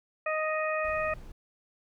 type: harmonic tone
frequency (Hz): 623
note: D#5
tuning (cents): +2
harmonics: 1 / 2 / 3 / 4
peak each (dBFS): -30 / -33 / -35 / -36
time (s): 0.26-1.14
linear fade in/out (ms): 5
type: noise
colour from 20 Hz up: brown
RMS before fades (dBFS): -45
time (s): 0.84-1.32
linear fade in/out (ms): 5
effects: none